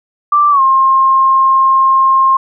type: tone with pitch glide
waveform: sine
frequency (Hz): 1174.7 to 1064.8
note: D6 to C6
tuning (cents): 0 to +30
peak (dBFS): -6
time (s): 0.32-2.37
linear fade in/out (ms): 5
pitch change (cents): -170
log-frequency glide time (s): 0.51-0.61
effects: none